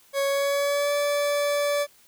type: tone with pitch glide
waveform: 40% pulse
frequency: 554.4 to 578.3 Hz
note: C#5 to D5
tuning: 0 to -27 cents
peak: -21 dBFS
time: 0.13-1.87 s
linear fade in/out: 50 ms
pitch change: +73 cents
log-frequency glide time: 0.26-0.93 s
effects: white hiss -57 dBFS RMS until 2.07 s